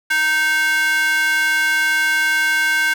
square tone with high-pass filter, 311.1 Hz, D#4, in tune, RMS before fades -17 dBFS, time 0.1-2.94 s, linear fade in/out 10 ms, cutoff 1700 Hz, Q 6.2, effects none

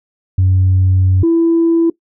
sine tone pair in turn, 93.4 / 332.8 Hz, F#2 / E4, +17 / +17 cents, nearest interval octave + minor seventh, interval 2200 cents, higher second, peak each -7 dBFS, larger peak neither, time 0.38-1.23 / 1.23-1.9 s, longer first, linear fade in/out 5 ms, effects noise-tail reverb RT60 0.1 s tail -19 dB re dry + tanh soft clip ceiling -5 dBFS

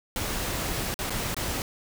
pink noise with dropouts, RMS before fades -30 dBFS, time 0.16-1.62 s, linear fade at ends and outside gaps 1 ms, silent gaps 0.942-0.99 / 1.097-1.104 / 1.345-1.366 s, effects none

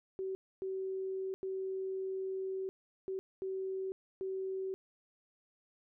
sine tone bursts at uneven times, 381 Hz, G4, 49 cents flat, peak -35 dBFS, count 6, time 0.19-0.35 / 0.62-1.34 / 1.43-2.69 / 3.08-3.19 / 3.42-3.92 / 4.21-4.74 s, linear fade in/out 0 ms, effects none

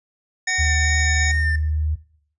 triangle tone with vibrato, 1816 Hz, A#6, 46 cents flat, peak -20 dBFS, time 0.47-1.56 s, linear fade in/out 5 ms, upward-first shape sine, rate 2.6 Hz, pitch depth 25 cents each way
harmonic tone, 751 Hz, F#5, 26 cents sharp, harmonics 1 / 3 / 5 / 7 / 9, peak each -33 / -27 / -32 / -30 / -27 dBFS, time 0.47-1.32 s, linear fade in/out 10 ms
sine tone with pitch glide, 77.78 to 76.89 Hz, D#2 to D#2, 0 to -20 cents, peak -18 dBFS, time 0.58-1.96 s, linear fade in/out 20 ms, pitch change -20 cents, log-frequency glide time 1.14-1.67 s
effects noise-tail reverb RT60 0.6 s tail -18 dB re dry + resampled to 24000 Hz

